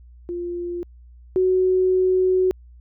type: tone pair in turn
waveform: sine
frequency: 349.2 / 371.2 Hz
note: F4 / F#4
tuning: 0 / +6 cents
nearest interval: minor second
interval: 106 cents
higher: second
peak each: -25 / -15 dBFS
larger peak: second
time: 0.29-0.83 / 1.36-2.51 s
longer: second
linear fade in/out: 0 ms
effects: added 60 Hz sine -43 dBFS peak until 2.8 s